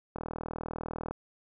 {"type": "click train", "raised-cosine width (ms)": 1, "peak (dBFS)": -22, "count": 39, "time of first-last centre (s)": [0.16, 1.11], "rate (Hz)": 40, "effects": []}